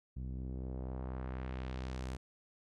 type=tone with low-pass filter sweep; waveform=sawtooth; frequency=64.1 Hz; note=C2; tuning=35 cents flat; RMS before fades=-41 dBFS; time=0.16-2.17 s; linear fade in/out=10 ms; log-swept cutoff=170 to 9500 Hz; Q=1; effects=none